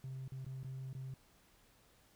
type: tone with dropouts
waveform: triangle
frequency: 131.9 Hz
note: C3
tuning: 14 cents sharp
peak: -39 dBFS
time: 0.04-1.14 s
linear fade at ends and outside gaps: 2 ms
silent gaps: 0.279-0.32 / 0.447-0.464 / 0.632-0.645 / 0.93-0.95 s
effects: tanh soft clip ceiling -38 dBFS + pink hiss -68 dBFS RMS until 2.15 s